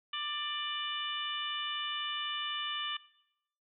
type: harmonic tone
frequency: 592 Hz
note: D5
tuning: 14 cents sharp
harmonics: 2 / 3 / 4 / 5 / 6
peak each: -40 / -44 / -44 / -37 / -42 dBFS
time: 0.13-2.97 s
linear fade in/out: 5 ms
effects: noise-tail reverb RT60 0.8 s tail -19 dB re dry